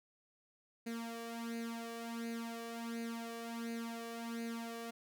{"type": "tone with flanger", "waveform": "sawtooth", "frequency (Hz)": 231.2, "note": "A#3", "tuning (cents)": -14, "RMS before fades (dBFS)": -43, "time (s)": [0.86, 4.91], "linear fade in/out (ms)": 10, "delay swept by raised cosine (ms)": [0.45, 1.75], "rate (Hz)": 1.4, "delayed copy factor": 0.75, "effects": []}